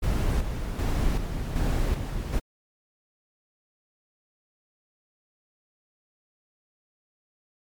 brown noise with tremolo, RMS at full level -24 dBFS, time 0.02-2.4 s, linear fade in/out 20 ms, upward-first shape square, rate 1.3 Hz, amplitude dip 50%, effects MP3 96 kbps

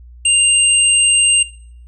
sine tone pair together, 2794 / 8373 Hz, F7 / C9, 0 / 0 cents, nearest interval octave + perfect fifth, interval 1900 cents, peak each -13 dBFS, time 0.25-1.43 s, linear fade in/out 5 ms, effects noise-tail reverb RT60 0.6 s tail -19 dB re dry + added 60 Hz sine -36 dBFS peak until 1.87 s

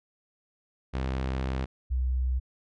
sawtooth / sine tone pair in turn, 65.41 / 63.51 Hz, C2 / B1, 0 / +49 cents, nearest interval minor second, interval 51 cents, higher first, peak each -24 dBFS, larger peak neither, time 0.93-1.66 / 1.9-2.4 s, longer first, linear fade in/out 20 ms, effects low-pass 4000 Hz 12 dB/octave

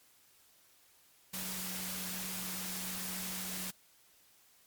sine tone in noise, 185 Hz, F#3, in tune, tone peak -45 dBFS, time 1.33-3.71 s, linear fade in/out 10 ms, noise white, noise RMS -40 dBFS, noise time 1.33-3.71 s, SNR -8 dB, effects white hiss -65 dBFS RMS until 4.66 s + MP3 96 kbps

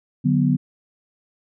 sine chord, B minor, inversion first, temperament equal, 146.83 / 185 / 246.9 Hz, D3 / F#3 / B3, 0 / 0 / 0 cents, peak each -19 / -21 / -19 dBFS, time 0.24-0.57 s, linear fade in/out 20 ms, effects none

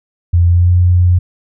sine tone with pitch glide, 86.4 to 89.14 Hz, F2 to F2, -18 to +36 cents, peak -6 dBFS, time 0.33-1.19 s, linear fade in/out 10 ms, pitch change +54 cents, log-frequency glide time 0.47-0.72 s, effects none

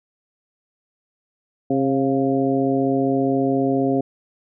harmonic tone with a mistuned harmonic, 134.9 Hz, C#3, 47 cents flat, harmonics 1 / 2 / 3 / 4 / 5, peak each -28 / -19 / -23 / -26 / -26 dBFS, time 1.7-4.01 s, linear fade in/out 5 ms, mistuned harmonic 5, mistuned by +50 cents, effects none

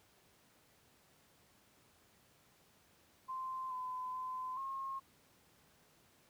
sine tone with pitch steps, 1041 / 1015 / 1024 / 1077 Hz, C6 / B5 / C6 / C6, -9 / +47 / -38 / +50 cents, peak -39 dBFS, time 3.28-5 s, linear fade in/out 20 ms, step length 430 ms, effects pink hiss -68 dBFS RMS until 6.29 s + high-pass 80 Hz 12 dB/octave

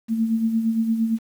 sine tone with tremolo, 225.2 Hz, A3, 40 cents sharp, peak -16 dBFS, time 0.08-1.19 s, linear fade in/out 50 ms, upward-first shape sine, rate 8.7 Hz, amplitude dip 55%, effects 8-bit

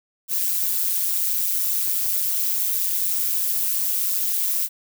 violet noise with amplitude modulation, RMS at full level -19 dBFS, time 0.28-4.69 s, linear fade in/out 50 ms, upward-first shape sine, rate 185 Hz, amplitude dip 80%, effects none

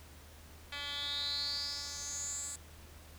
10% pulse tone with band-pass filter sweep, 286.5 Hz, D4, 43 cents flat, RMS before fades -39 dBFS, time 0.72-2.56 s, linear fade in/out 5 ms, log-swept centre 2900 to 8300 Hz, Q 8.9, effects added 77 Hz sine -54 dBFS peak until 3.18 s + pink hiss -57 dBFS RMS until 3.18 s

